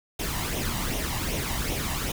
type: noise with flanger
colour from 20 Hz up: pink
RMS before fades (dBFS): -29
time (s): 0.19-2.12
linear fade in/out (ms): 5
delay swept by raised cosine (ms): 0.32 to 1.05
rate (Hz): 2.6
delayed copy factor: +0.55
effects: none